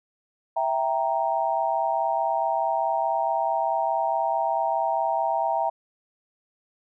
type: chord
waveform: sine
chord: E diminished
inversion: none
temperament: equal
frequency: 659.3 / 784 / 932.3 Hz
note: E5 / G5 / Bb5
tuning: 0 / 0 / 0 cents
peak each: -26 dBFS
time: 0.56-5.7 s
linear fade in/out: 10 ms
effects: none